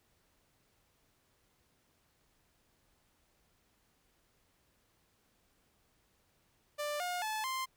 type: tone with pitch steps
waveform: sawtooth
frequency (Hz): 591 / 715.1 / 865.3 / 1047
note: D5 / F5 / A5 / C6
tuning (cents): +11 / +41 / -29 / +1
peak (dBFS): -31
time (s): 6.78-7.66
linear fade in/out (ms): 20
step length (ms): 220
effects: pink hiss -73 dBFS RMS until 7.76 s